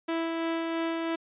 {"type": "tone with tremolo", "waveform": "sawtooth", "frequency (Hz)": 329.6, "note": "E4", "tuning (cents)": 0, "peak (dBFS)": -23, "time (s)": [0.08, 1.16], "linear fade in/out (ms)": 10, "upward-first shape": "sine", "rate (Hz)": 3, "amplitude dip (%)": 25, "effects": ["resampled to 8000 Hz"]}